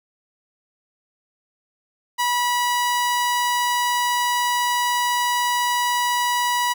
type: tone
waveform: sawtooth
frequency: 974 Hz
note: B5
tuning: 24 cents flat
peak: -15 dBFS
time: 2.18-6.74 s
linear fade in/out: 20 ms
effects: none